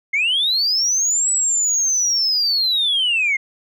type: linear two-way sweep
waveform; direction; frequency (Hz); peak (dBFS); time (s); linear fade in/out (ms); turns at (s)
sine; up then down; 2093 to 7902 to 2093; -14; 0.13-3.37; 10; 1.31
effects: tanh soft clip ceiling -12 dBFS